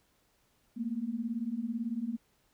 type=beating tone pair; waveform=sine; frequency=220 / 238 Hz; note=A3 / A#3; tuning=0 / +36 cents; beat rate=18 Hz; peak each=-36 / -34 dBFS; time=0.76-2.17 s; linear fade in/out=20 ms; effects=pink hiss -71 dBFS RMS until 2.53 s